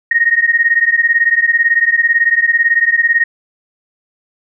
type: beating tone pair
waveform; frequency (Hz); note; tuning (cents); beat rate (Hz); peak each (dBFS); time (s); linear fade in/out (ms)
sine; 1855 / 1873; A#6 / A#6; -9 / +8; 18; -12; 0.11-3.24; 5
effects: none